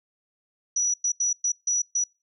sine tone bursts at uneven times, 5870 Hz, F#8, 15 cents flat, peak -21 dBFS, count 6, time 0.76-0.94 / 1.04-1.12 / 1.2-1.33 / 1.44-1.52 / 1.67-1.82 / 1.95-2.04 s, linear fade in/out 5 ms, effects noise-tail reverb RT60 0.3 s tail -26 dB re dry

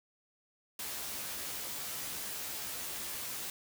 white noise with comb filter, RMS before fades -40 dBFS, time 0.79-3.5 s, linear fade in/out 2 ms, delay 14 ms, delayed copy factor +0.7, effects none

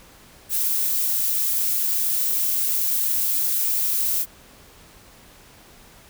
violet noise, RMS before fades -22 dBFS, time 0.49-4.26 s, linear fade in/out 50 ms, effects pink hiss -49 dBFS RMS until 6.09 s

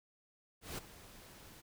pink noise with ADSR envelope, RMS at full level -41 dBFS, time 0.61-1.62 s, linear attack 170 ms, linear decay 13 ms, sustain -15 dB, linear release 22 ms, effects none

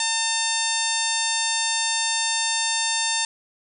harmonic tone, 900 Hz, A5, 39 cents sharp, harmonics 1 / 2 / 3 / 4 / 5 / 6 / 7 / 8 / 9 / 10, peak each -30 / -31 / -31 / -28 / -31 / -33 / -31 / -31 / -28 / -33 dBFS, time 0-3.25 s, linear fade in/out 2 ms, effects none

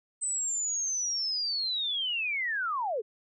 sine linear sweep, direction down, 8150 to 391.9 Hz, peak -28 dBFS, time 0.21-3.02 s, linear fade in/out 20 ms, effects none

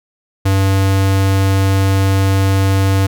square tone, 96.9 Hz, G2, 20 cents flat, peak -11 dBFS, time 0.45-3.07 s, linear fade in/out 10 ms, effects none

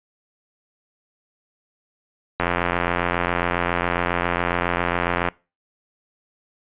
click train, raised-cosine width 0.5 ms, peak -5 dBFS, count 253, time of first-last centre 2.4-5.287 s, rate 87.3 Hz, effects noise-tail reverb RT60 0.3 s tail -23 dB re dry + resampled to 8000 Hz

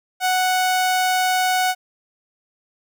sawtooth tone, 740 Hz, F#5, in tune, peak -13 dBFS, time 0.2-1.75 s, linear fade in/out 50 ms, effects none

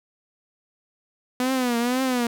sawtooth tone with vibrato, 248.2 Hz, B3, 9 cents sharp, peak -17 dBFS, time 1.4-2.27 s, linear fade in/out 2 ms, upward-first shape triangle, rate 2 Hz, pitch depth 120 cents each way, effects none

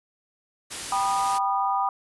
white noise, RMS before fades -33 dBFS, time 0.7-1.39 s, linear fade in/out 20 ms
sine chord, G augmented, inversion none, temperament just, 784 / 980 / 1225 Hz, G5 / B5 / D#6, 0 / -14 / -27 cents, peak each -25 / -26 / -27 dBFS, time 0.92-1.89 s, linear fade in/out 2 ms
effects resampled to 24000 Hz

